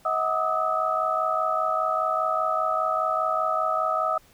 sine tone cluster, 637 / 738 / 1219 / 1284 Hz, D#5 / F#5 / D#6 / E6, +41 / -5 / -36 / -46 cents, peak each -27 / -30 / -30 / -25 dBFS, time 0.05-4.18 s, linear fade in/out 5 ms, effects pink hiss -57 dBFS RMS until 4.33 s

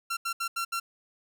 sawtooth tone bursts at uneven times, 1364 Hz, F6, 41 cents flat, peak -25 dBFS, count 5, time 0.1-0.17 / 0.25-0.33 / 0.4-0.48 / 0.56-0.65 / 0.72-0.8 s, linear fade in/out 10 ms, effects none

